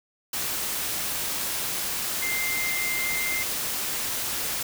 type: tone in noise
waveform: sine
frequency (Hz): 2093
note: C7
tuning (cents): 0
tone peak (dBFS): -27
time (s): 2.22-3.43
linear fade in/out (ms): 5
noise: white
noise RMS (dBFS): -29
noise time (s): 0.33-4.63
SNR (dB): -1
effects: none